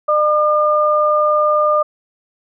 sine tone pair together, 603 / 1206 Hz, D5 / D6, +46 / +46 cents, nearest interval octave, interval 1200 cents, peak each -14 dBFS, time 0.08-1.83 s, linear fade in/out 10 ms, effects none

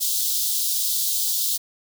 white high-pass noise, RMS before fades -23 dBFS, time 0-1.58 s, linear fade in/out 20 ms, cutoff 3400 Hz, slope 48 dB/octave, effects none

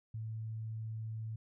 sine tone, 110.7 Hz, A2, 11 cents sharp, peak -38 dBFS, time 0.14-1.36 s, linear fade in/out 5 ms, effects none

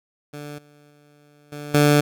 15% pulse tone with level steps, 146.83 Hz, D3, in tune, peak -27 / -44 / -46 / -26 / -7 dBFS, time 0.33-2.01 s, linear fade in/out 10 ms, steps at 0.58 / 0.9 / 1.52 / 1.74 s, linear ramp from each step 5 ms, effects none

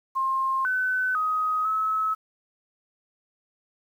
sine tone with pitch steps, 1062 / 1511 / 1258 / 1292 Hz, C6 / F#6 / D#6 / E6, +25 / +36 / +19 / -35 cents, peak -22 dBFS, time 0.15-2.15 s, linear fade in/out 20 ms, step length 500 ms, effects 9-bit

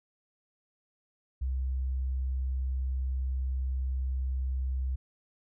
sine tone, 65 Hz, C2, 11 cents flat, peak -28 dBFS, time 1.41-4.96 s, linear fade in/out 10 ms, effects none

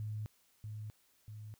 sine tone with echo, 107 Hz, A2, 48 cents flat, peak -37 dBFS, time 0-0.26 s, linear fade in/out 0 ms, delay 640 ms, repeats 2, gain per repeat -4 dB, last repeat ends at 1.54 s, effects white hiss -71 dBFS RMS until 1.59 s

